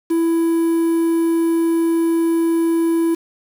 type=tone with quantisation; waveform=triangle; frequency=331.8 Hz; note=E4; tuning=11 cents sharp; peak=-12 dBFS; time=0.1-3.15 s; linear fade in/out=10 ms; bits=6; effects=none